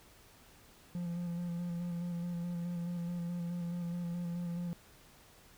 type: tone with vibrato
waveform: triangle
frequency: 173.2 Hz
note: F3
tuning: 14 cents flat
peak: -33 dBFS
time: 0.95-4.73 s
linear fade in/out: 0 ms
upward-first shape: square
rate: 4.7 Hz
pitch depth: 21 cents each way
effects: pink hiss -60 dBFS RMS until 5.57 s